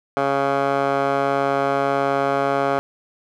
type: tone with band-pass filter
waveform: 15% pulse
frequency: 138.59 Hz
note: C#3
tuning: in tune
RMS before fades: -20 dBFS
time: 0.17-2.79 s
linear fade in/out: 0 ms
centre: 870 Hz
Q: 2.9
effects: none